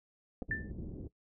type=clicks; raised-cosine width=2 ms; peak=-27 dBFS; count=2; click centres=0.421 / 0.425 s
type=low-pass noise; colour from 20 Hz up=pink; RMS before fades=-43 dBFS; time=0.48-1.08 s; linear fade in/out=10 ms; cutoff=380 Hz; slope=24 dB/octave
type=tone with exponential decay; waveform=sine; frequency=1773 Hz; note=A6; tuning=13 cents sharp; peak=-29 dBFS; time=0.51-0.71 s; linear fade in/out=2 ms; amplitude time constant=42 ms
effects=noise-tail reverb RT60 0.1 s tail -18 dB re dry